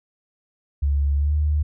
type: tone with pitch glide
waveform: sine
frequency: 70.9 to 74.94 Hz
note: C#2 to D2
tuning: +40 to +36 cents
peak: -17 dBFS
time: 0.82-1.63 s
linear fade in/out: 10 ms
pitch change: +96 cents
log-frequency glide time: 1.16-1.35 s
effects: none